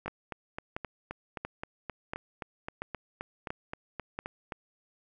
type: two click trains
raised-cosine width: 0.5 ms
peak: -19 / -21 dBFS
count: 7 / 18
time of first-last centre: 0.08-4.19 / 0.06-4.522 s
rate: 1.46 / 3.81 Hz
effects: none